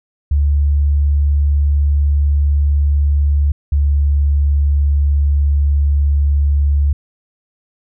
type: tone pair in turn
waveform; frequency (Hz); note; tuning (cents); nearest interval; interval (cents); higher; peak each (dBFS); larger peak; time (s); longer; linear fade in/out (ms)
sine; 72.1 / 71.64; D2 / D2; -31 / -42; unison; 11; first; -10; neither; 0.31-3.52 / 3.72-6.93; neither; 5
effects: none